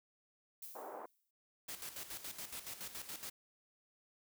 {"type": "noise with exponential decay", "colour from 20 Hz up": "violet", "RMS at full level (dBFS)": -47, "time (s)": [0.62, 1.31], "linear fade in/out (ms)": 5, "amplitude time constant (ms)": 150}
{"type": "band-pass noise", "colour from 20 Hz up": "white", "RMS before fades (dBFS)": -48, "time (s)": [0.75, 1.06], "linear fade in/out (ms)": 5, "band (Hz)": [350, 990], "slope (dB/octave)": 24}
{"type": "noise with tremolo", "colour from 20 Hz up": "white", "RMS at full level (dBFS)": -45, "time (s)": [1.68, 3.3], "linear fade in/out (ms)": 10, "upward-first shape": "square", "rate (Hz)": 7.1, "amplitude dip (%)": 65}
{"effects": []}